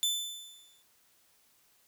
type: tone with exponential decay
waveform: sawtooth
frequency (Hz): 3520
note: A7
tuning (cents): 0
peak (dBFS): -22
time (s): 0.03-0.82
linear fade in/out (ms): 0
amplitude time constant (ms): 170
effects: white hiss -67 dBFS RMS until 1.87 s